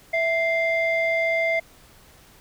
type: tone pair together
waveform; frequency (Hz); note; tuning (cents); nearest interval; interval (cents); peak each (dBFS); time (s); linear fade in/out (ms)
sine; 659.3 / 2093; E5 / C7; 0 / 0; octave + minor sixth; 2000; -21; 0.13-1.6; 10
effects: tanh soft clip ceiling -15 dBFS + pink hiss -52 dBFS RMS until 2.4 s